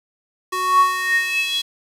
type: tone with high-pass filter sweep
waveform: square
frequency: 370 Hz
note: F#4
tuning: in tune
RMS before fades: -19 dBFS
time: 0.52-1.62 s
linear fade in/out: 10 ms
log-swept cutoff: 750 to 3600 Hz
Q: 8.9
effects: resampled to 32000 Hz + 7-bit